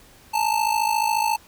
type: ring-modulated tone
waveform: square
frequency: 881 Hz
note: A5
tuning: 2 cents sharp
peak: -17 dBFS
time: 0.33-1.37 s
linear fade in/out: 20 ms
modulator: 27.1 Hz
effects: pink hiss -51 dBFS RMS until 1.47 s